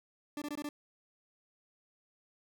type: tone bursts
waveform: 40% pulse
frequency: 293.7 Hz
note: D4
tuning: in tune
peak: -36 dBFS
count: 5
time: 0.37-0.69 s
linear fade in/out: 2 ms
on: 48 ms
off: 20 ms
effects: none